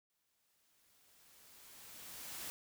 white noise with exponential growth, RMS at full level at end -44 dBFS, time 0.1-2.5 s, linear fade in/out 0 ms, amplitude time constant 520 ms, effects none

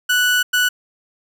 30% pulse tone bursts at uneven times, 1480 Hz, F#6, in tune, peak -11 dBFS, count 2, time 0.09-0.43 / 0.53-0.69 s, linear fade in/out 10 ms, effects none

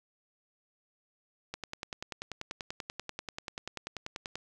click train, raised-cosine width 0.2 ms, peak -20 dBFS, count 30, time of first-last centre 1.54-4.356 s, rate 10.3 Hz, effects none

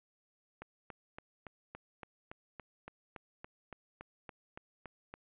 click train, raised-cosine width 0.5 ms, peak -30 dBFS, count 17, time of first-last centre 0.62-5.14 s, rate 3.54 Hz, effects resampled to 8000 Hz + 11-bit

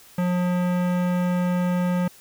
sine tone with hard clipping, 178.8 Hz, F3, 41 cents sharp, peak -22 dBFS, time 0.18-2.08 s, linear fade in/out 5 ms, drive 18 dB, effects white hiss -50 dBFS RMS until 2.2 s

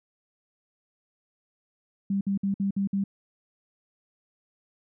sine tone bursts, 197.2 Hz, G3, 11 cents sharp, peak -23 dBFS, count 6, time 2.1-3.04 s, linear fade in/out 5 ms, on 110 ms, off 56 ms, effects none

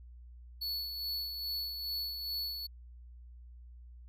square tone with tremolo, 4423 Hz, C#8, 5 cents flat, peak -34 dBFS, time 0.61-2.67 s, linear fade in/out 10 ms, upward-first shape sine, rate 2.4 Hz, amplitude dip 45%, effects added 60 Hz sine -49 dBFS peak until 4.08 s

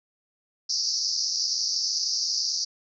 pink band-pass noise, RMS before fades -27 dBFS, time 0.69-2.65 s, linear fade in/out 10 ms, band 4600 to 5900 Hz, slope 96 dB/octave, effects none

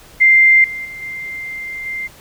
sine tone with level steps, 2093 Hz, C7, in tune, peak -6 / -23 / -28 / -24 / -21 dBFS, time 0.2-2.08 s, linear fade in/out 20 ms, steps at 0.64 / 0.85 / 1.02 / 1.86 s, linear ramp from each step 2 ms, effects pink hiss -43 dBFS RMS until 2.2 s

